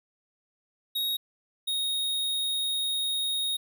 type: tone pair in turn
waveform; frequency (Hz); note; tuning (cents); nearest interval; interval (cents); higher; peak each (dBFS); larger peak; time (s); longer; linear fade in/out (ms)
square; 3770 / 3735; A#7 / A#7; +19 / +3; unison; 16; first; -27; neither; 0.95-1.17 / 1.67-3.57; second; 10
effects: none